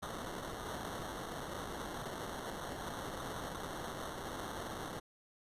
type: noise with sample-and-hold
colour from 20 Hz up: white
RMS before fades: -43 dBFS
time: 0.02-5 s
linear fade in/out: 10 ms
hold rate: 2450 Hz
effects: resampled to 32000 Hz